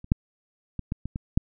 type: clicks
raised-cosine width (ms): 5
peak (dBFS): -29 / -6 / -18 / -15 / -19 / -18 / -7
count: 7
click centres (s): 0.044 / 0.119 / 0.793 / 0.921 / 1.056 / 1.159 / 1.375
effects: none